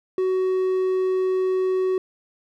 triangle tone, 373.7 Hz, F#4, 17 cents sharp, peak -17 dBFS, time 0.18-1.98 s, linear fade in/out 2 ms, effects none

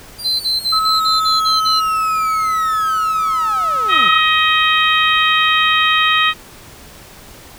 sawtooth linear sweep, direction down, 4786 to 147.9 Hz, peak -24 dBFS, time 0.18-4.1 s, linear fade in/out 20 ms
sine tone bursts, 4085 Hz, C8, 42 cents flat, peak -14 dBFS, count 8, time 0.24-1.807 s, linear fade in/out 20 ms, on 160 ms, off 41 ms
sine tone, 1290 Hz, E6, 38 cents flat, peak -14 dBFS, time 0.72-4.2 s, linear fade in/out 10 ms
harmonic tone, 630 Hz, D#5, 21 cents sharp, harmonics 2 / 3 / 4 / 5 / 6, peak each -15 / -17 / -18 / -19 / -20 dBFS, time 3.88-6.34 s, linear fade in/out 50 ms
effects pink hiss -39 dBFS RMS until 7.58 s

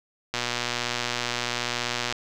click train, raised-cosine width 0.2 ms, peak -9 dBFS, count 217, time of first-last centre 0.34-2.125 s, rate 121 Hz, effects none

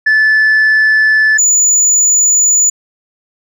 sine tone pair in turn, 1741 / 6964 Hz, A6 / A8, -19 / -19 cents, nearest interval 2 octaves, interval 2400 cents, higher second, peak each -4 dBFS, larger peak neither, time 0.06-1.38 / 1.38-2.7 s, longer neither, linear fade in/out 10 ms, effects tanh soft clip ceiling -5 dBFS

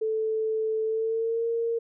sine tone with pitch glide, 439.1 to 462 Hz, A4 to A#4, -4 to -16 cents, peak -24 dBFS, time 0.01-1.79 s, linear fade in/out 10 ms, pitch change +88 cents, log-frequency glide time 0.84-1.46 s, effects none

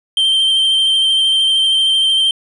triangle tone with vibrato, 3136 Hz, G7, in tune, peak -9 dBFS, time 0.17-2.31 s, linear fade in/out 2 ms, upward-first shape square, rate 13 Hz, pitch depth 13 cents each way, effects resampled to 24000 Hz

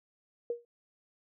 sine tone with exponential decay, 474.3 Hz, A#4, 30 cents sharp, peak -27 dBFS, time 0.5-0.65 s, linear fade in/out 2 ms, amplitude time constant 32 ms, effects none

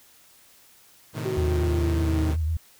sawtooth chord, A diminished, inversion none, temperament equal with one note detuned, 110 / 129.83 / 155.56 Hz, A2 / C3 / Eb3, 0 / -13 / 0 cents, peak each -29 / -31 / -29 dBFS, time 1.13-2.37 s, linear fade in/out 50 ms
sine exponential sweep, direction down, 380 to 311.1 Hz, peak -26 dBFS, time 1.25-2.31 s, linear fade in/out 5 ms
sine tone with vibrato, 79.2 Hz, D#2, 31 cents sharp, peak -22 dBFS, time 1.37-2.57 s, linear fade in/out 5 ms, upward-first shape triangle, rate 8.1 Hz, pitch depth 82 cents each way
effects white hiss -55 dBFS RMS until 2.79 s

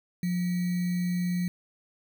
sine tone with sample-and-hold, 177.8 Hz, F3, 31 cents sharp, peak -25 dBFS, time 0.23-1.48 s, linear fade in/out 2 ms, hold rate 2100 Hz, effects none

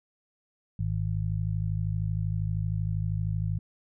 harmonic tone, 52.8 Hz, G#1, 29 cents sharp, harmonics 1 / 2 / 3, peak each -34 / -28 / -32 dBFS, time 0.79-3.59 s, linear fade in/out 5 ms, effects none

